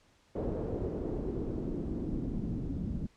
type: noise with low-pass filter sweep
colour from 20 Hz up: pink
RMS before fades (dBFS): -35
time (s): 0.35-3.07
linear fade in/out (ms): 10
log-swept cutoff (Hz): 500 to 210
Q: 2.2
effects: pink hiss -66 dBFS RMS until 3.16 s + low-pass 7000 Hz 12 dB/octave